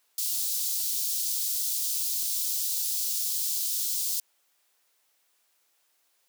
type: high-pass noise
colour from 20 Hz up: white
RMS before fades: -29 dBFS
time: 0.18-4.2 s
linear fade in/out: 2 ms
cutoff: 4100 Hz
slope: 24 dB/octave
effects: white hiss -70 dBFS RMS until 6.28 s + high-pass 400 Hz 12 dB/octave